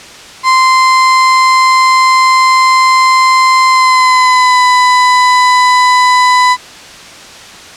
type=tone with pitch glide; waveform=35% pulse; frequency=1040 to 998.8 Hz; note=C6 to B5; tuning=-11 to +19 cents; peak=-3 dBFS; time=0.43-6.57 s; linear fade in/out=50 ms; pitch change=-70 cents; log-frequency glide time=3.69-4.61 s; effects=white hiss -31 dBFS RMS until 7.76 s + low-pass 6000 Hz 12 dB/octave

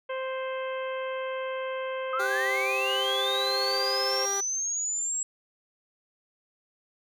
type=harmonic tone; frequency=523.3 Hz; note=C5; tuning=in tune; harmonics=1 / 2 / 3 / 4 / 5 / 6; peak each=-31 / -37 / -41 / -43 / -45 / -47 dBFS; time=0.09-4.26 s; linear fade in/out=10 ms
type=linear sweep; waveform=sine; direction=up; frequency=1241 to 7670 Hz; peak=-27 dBFS; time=2.13-5.23 s; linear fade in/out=2 ms
type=tone with pitch glide; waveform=15% pulse; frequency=392.2 to 396.3 Hz; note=G4 to G4; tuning=+1 to +19 cents; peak=-24 dBFS; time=2.19-4.41 s; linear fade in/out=10 ms; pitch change=+18 cents; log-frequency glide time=2.73-3.36 s
effects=none

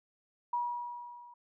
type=tone with level ramp; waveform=sine; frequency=963 Hz; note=B5; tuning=44 cents flat; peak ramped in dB=-28 to -51 dBFS; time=0.53-1.34 s; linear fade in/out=5 ms; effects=none

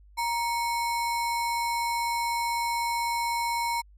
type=tone with sample-and-hold; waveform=sine; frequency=938 Hz; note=A#5; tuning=11 cents sharp; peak=-25 dBFS; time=0.17-3.82 s; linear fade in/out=20 ms; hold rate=3150 Hz; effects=added 50 Hz sine -51 dBFS peak until 3.97 s + low-pass 12000 Hz 12 dB/octave

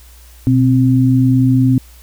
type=tone pair together; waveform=sine; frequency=123.85 / 261.6 Hz; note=B2 / C4; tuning=+5 / 0 cents; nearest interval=octave + minor second; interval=1295 cents; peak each=-11 dBFS; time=0.47-1.78 s; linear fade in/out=0 ms; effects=added 60 Hz sine -39 dBFS peak until 2.02 s + white hiss -46 dBFS RMS until 2.02 s

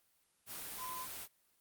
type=tone in noise; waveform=sine; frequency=1020 Hz; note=C6; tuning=44 cents flat; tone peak=-42 dBFS; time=0.77-1.07 s; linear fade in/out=50 ms; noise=white; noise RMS=-45 dBFS; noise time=0.46-1.28 s; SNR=0 dB; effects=white hiss -74 dBFS RMS until 1.6 s + Opus 32 kbps

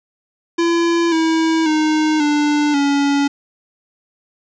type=tone with pitch steps; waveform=square; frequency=338.4 / 323.5 / 309.2 / 295.6 / 282.6 Hz; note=E4 / E4 / D#4 / D4 / C#4; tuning=+45 / -32 / -11 / +11 / +34 cents; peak=-14 dBFS; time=0.58-3.28 s; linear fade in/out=10 ms; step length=540 ms; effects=resampled to 16000 Hz + 7-bit

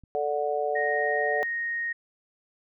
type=click; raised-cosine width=5 ms; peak=-37 dBFS; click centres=0.037 s
type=chord; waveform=sine; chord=D major; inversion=second; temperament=just; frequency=440.5 / 587.3 / 734.2 Hz; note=A4 / D5 / F#5; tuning=+2 / 0 / -14 cents; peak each=-29 dBFS; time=0.15-1.43 s; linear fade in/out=0 ms
type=tone; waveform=sine; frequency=1864.7 Hz; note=A#6; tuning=in tune; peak=-27 dBFS; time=0.75-1.93 s; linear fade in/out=10 ms
effects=none

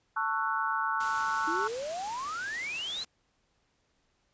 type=chord; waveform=sine; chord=F# minor seventh; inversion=first; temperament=just; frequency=888 / 1110 / 1332 / 1480 Hz; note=A5 / C#6 / E6 / F#6; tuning=+16 / +2 / +18 / 0 cents; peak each=-33 dBFS; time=0.16-1.68 s; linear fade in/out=10 ms
type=noise; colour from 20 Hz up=white; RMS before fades=-42 dBFS; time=1-3.05 s; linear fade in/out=5 ms
type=exponential sweep; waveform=sine; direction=up; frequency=311.1 to 4186 Hz; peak=-33 dBFS; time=1.47-3.04 s; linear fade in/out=10 ms
effects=pink hiss -73 dBFS RMS until 4.33 s + resampled to 16000 Hz

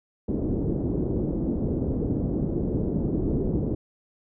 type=low-pass noise; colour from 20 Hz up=white; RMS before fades=-26 dBFS; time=0.28-3.75 s; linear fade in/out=5 ms; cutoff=370 Hz; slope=24 dB/octave; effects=none

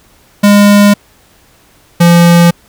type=tone pair in turn; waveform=square; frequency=204.2 / 171.71 Hz; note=G#3 / F3; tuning=-29 / -29 cents; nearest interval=minor third; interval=300 cents; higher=first; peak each=-3 dBFS; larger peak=neither; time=0.43-0.94 / 2-2.51 s; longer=neither; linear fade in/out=10 ms; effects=pink hiss -46 dBFS RMS until 2.68 s

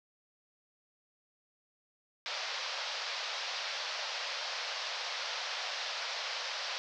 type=band-pass noise; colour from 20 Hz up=white; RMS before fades=-38 dBFS; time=2.26-6.78 s; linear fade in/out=0 ms; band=510 to 5400 Hz; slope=48 dB/octave; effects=none

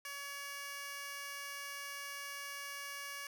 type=tone with high-pass filter; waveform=15% pulse; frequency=565 Hz; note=C#5; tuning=33 cents sharp; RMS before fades=-45 dBFS; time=0.05-3.27 s; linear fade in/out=2 ms; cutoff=1500 Hz; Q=0.63; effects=11-bit

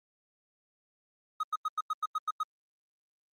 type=tone bursts; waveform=triangle; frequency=1260 Hz; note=D#6; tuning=21 cents sharp; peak=-26 dBFS; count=9; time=1.4-2.433 s; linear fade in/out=5 ms; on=33 ms; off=92 ms; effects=Opus 32 kbps

